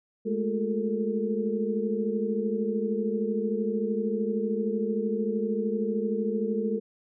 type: tone cluster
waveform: sine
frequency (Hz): 209.1 / 222.2 / 360.1 / 420.6 / 450.9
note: G#3 / A3 / F#4 / G#4 / A4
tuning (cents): +12 / +17 / -47 / +22 / +42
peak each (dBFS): -29 / -33 / -38 / -37 / -29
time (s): 0.25-6.8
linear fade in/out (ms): 20
effects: none